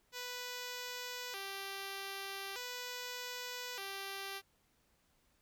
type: tone with vibrato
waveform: 5% pulse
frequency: 440 Hz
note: A4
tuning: in tune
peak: -30 dBFS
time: 0.12-4.42 s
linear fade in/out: 50 ms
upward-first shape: square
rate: 0.41 Hz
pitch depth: 200 cents each way
effects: pink hiss -74 dBFS RMS until 5.41 s